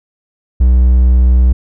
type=tone; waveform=triangle; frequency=62.2 Hz; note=B1; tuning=13 cents sharp; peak=-3 dBFS; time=0.6-1.53 s; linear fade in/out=10 ms; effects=none